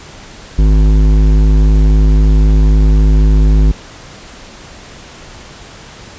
sine tone with hard clipping, 51.91 Hz, G#1, in tune, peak -7 dBFS, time 0.58-3.72 s, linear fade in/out 10 ms, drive 12 dB, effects pink hiss -34 dBFS RMS until 6.18 s + resampled to 16000 Hz

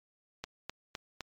click train, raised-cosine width 0.2 ms, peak -20 dBFS, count 4, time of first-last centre 0.44-1.207 s, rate 3.91 Hz, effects MP3 96 kbps

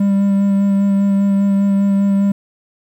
triangle tone with vibrato, 198.4 Hz, G3, 21 cents sharp, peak -9 dBFS, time 0-2.32 s, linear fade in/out 5 ms, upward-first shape sine, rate 5 Hz, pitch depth 14 cents each way, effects 8-bit

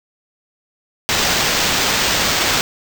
white noise with sample-and-hold, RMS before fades -17 dBFS, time 1.09-2.61 s, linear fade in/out 0 ms, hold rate 11025 Hz, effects none

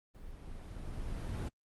brown noise with level ramp, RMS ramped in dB -50 to -34 dBFS, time 0.14-1.49 s, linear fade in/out 10 ms, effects Opus 24 kbps

